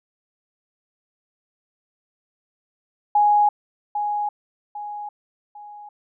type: tone with echo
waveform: sine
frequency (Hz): 830.6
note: G#5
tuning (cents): 0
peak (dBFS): -13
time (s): 3.15-3.49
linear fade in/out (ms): 5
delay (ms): 800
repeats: 3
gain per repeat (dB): -8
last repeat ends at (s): 5.89
effects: none